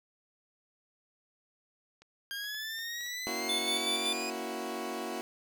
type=clicks; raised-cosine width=0.2 ms; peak=-38 dBFS; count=9; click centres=2.02 / 2.443 / 2.547 / 2.789 / 3.009 / 3.064 / 3.423 / 3.844 / 3.898 s
type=linear sweep; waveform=20% pulse; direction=up; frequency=1601 to 2489 Hz; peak=-31 dBFS; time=2.31-4.3 s; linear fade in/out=0 ms
type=chord; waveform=20% pulse; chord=F# dominant seventh; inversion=first; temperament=equal; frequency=233.1 / 277.2 / 329.6 / 370 Hz; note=A#3 / C#4 / E4 / F#4; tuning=0 / 0 / 0 / 0 cents; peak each=-36 / -39 / -36 / -34 dBFS; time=3.27-5.21 s; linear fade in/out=0 ms
type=tone with tremolo; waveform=square; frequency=3520 Hz; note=A7; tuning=in tune; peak=-30 dBFS; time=3.49-4.13 s; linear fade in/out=5 ms; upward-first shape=square; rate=5.3 Hz; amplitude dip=50%
effects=none